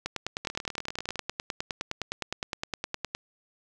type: two click trains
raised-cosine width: 0.2 ms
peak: -17 / -13 dBFS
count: 15 / 31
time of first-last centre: 0.45-1.157 / 0.06-3.15 s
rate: 19.8 / 9.71 Hz
effects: none